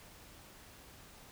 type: silence
effects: pink hiss -56 dBFS RMS until 1.31 s